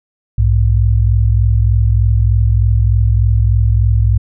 sine tone pair together, 61.89 / 105.2 Hz, B1 / G#2, +4 / +23 cents, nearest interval major sixth, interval 919 cents, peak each -11 dBFS, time 0.38-4.18 s, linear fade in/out 5 ms, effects none

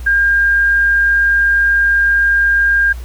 sine tone, 1607 Hz, G6, 43 cents sharp, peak -9 dBFS, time 0.06-2.93 s, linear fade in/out 10 ms, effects added 60 Hz sine -24 dBFS peak until 3.04 s + pink hiss -41 dBFS RMS until 3.04 s

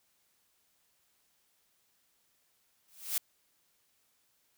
blue noise with exponential growth, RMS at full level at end -28 dBFS, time 2.88-3.18 s, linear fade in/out 2 ms, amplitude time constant 65 ms, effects white hiss -73 dBFS RMS until 4.57 s

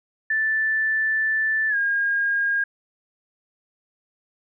sine tone with pitch glide, 1760 to 1623.3 Hz, A6 to G#6, 0 to -40 cents, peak -19 dBFS, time 0.3-2.64 s, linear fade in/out 5 ms, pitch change -140 cents, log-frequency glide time 1.69-1.76 s, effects none

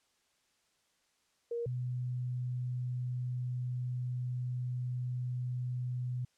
sine tone pair in turn, 470.4 / 124.59 Hz, A#4 / B2, +16 / +16 cents, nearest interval octave + major seventh, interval 2300 cents, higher first, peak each -33 / -33 dBFS, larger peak neither, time 1.51-1.66 / 1.66-6.25 s, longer second, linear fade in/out 5 ms, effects white hiss -74 dBFS RMS until 6.37 s + low-pass 8000 Hz 12 dB/octave

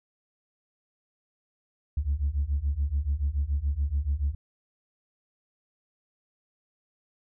sine beating tone pair, 67.8 / 74.8 Hz, C#2 / D2, -38 / +32 cents, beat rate 7 Hz, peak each -27 / -26 dBFS, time 1.97-4.35 s, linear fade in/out 5 ms, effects tanh soft clip ceiling -19 dBFS

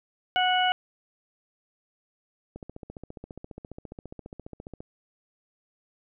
harmonic tone, 735 Hz, F#5, 12 cents flat, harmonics 1 / 2 / 3 / 4, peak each -23 / -28 / -33 / -27 dBFS, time 0.36-0.72 s, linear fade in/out 0 ms
click train, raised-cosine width 2 ms, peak -26 dBFS, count 34, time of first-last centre 2.56-4.805 s, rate 14.7 Hz
effects none

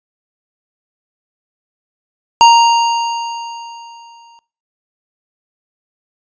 square tone with exponential decay, 932.3 Hz, A#5, in tune, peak -3 dBFS, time 2.41-4.39 s, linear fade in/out 0 ms, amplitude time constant 430 ms, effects noise-tail reverb RT60 0.4 s tail -22 dB re dry + resampled to 16000 Hz

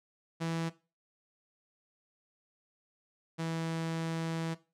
sawtooth tone pair in turn, 164.8 / 163.66 Hz, E3 / E3, 0 / -12 cents, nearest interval unison, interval 12 cents, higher first, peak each -28 / -29 dBFS, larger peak first, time 0.4-0.7 / 3.38-4.55 s, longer second, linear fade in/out 20 ms, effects noise-tail reverb RT60 0.3 s tail -17 dB re dry + low-pass 8000 Hz 12 dB/octave

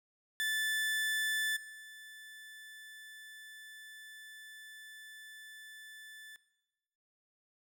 30% pulse tone with level steps, 1750 Hz, A6, 10 cents flat, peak -29 / -47 dBFS, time 0.4-6.36 s, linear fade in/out 0 ms, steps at 1.56 s, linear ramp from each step 10 ms, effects noise-tail reverb RT60 1.0 s tail -17 dB re dry

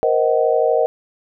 sine chord, C half-diminished seventh, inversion third, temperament just, 470.9 / 523.3 / 627.9 / 753.5 Hz, Bb4 / C5 / Eb5 / Gb5, +18 / 0 / +16 / +31 cents, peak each -17 / -20 / -18 / -22 dBFS, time 0.03-0.86 s, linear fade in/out 0 ms, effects none

